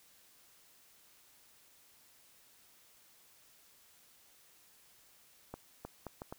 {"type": "accelerating click train", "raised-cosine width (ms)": 1, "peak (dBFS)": -28, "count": 5, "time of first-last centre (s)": [5.54, 6.325], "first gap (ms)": 310, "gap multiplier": 0.7, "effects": ["white hiss -64 dBFS RMS until 6.38 s"]}